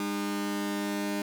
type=tone pair together; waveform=sawtooth; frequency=202.8 / 304.1 Hz; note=G#3 / D#4; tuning=-41 / -40 cents; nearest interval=perfect fifth; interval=701 cents; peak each=-28 dBFS; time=0-1.22 s; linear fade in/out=2 ms; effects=none